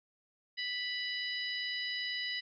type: harmonic tone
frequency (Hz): 987.8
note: B5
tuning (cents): 0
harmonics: 2 / 3 / 4 / 5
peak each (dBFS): -38 / -40 / -41 / -42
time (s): 0.57-2.41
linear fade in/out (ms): 20
effects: none